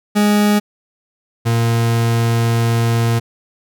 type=tone pair in turn; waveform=40% pulse; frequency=207.7 / 115.96 Hz; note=G#3 / A#2; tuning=0 / -9 cents; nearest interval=minor seventh; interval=1009 cents; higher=first; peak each=-10 / -12 dBFS; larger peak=first; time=0.15-0.6 / 1.45-3.2 s; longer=second; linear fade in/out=20 ms; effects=none